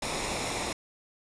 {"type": "noise with comb filter", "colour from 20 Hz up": "pink", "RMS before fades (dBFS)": -32, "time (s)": [0.02, 0.73], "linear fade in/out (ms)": 5, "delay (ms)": 0.65, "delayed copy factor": -0.55, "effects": ["resampled to 22050 Hz"]}